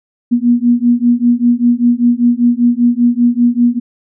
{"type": "beating tone pair", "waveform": "sine", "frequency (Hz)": [237.8, 242.9], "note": ["A#3", "B3"], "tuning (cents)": [35, -29], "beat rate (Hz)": 5.1, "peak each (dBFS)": -11, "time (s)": [0.31, 3.8], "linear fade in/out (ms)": 20, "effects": []}